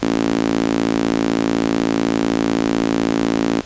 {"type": "tone with high-pass filter", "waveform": "sawtooth", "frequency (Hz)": 55.9, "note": "A1", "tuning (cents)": 28, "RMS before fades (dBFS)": -18, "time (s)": [0.02, 3.61], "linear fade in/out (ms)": 5, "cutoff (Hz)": 270, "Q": 3.2, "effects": ["pink hiss -38 dBFS RMS until 3.65 s", "resampled to 16000 Hz"]}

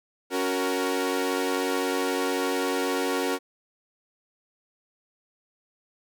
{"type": "chord", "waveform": "sawtooth", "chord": "F# major", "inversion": "second", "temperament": "equal with one note detuned", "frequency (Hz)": [278.6, 370, 466.2], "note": ["C#4", "F#4", "A#4"], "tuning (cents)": [9, 0, 0], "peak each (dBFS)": -25, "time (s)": [0.3, 3.39], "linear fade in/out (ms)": 50, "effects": []}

